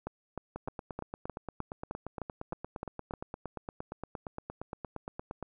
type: two click trains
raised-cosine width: 1 ms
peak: -22 / -24 dBFS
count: 11 / 43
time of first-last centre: 0.07-3.137 / 0.56-5.427 s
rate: 3.26 / 8.63 Hz
effects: none